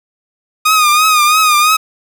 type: tone with vibrato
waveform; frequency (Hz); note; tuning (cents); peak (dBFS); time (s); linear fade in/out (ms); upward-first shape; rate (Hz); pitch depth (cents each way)
sawtooth; 1235; D#6; -13; -4; 0.65-1.77; 10; triangle; 3; 74
effects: none